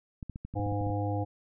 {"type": "clicks", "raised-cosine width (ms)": 5, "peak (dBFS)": -26, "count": 11, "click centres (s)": [0.228, 0.297, 0.359, 0.45, 0.54, 0.596, 0.666, 0.722, 0.813, 0.868, 0.901]}
{"type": "harmonic tone", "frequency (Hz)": 102.2, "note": "G#2", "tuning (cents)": -27, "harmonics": [1, 3, 5, 7, 8], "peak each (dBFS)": [-30, -35, -37, -38, -39], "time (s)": [0.55, 1.25], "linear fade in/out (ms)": 20}
{"effects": []}